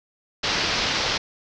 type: low-pass noise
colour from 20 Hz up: white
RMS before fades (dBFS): -24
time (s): 0.43-1.18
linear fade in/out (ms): 10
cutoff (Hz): 5500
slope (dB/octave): 48
effects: none